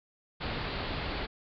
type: low-pass noise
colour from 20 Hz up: pink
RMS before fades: -35 dBFS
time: 0.4-1.27 s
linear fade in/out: 20 ms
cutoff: 4700 Hz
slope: 96 dB/octave
effects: none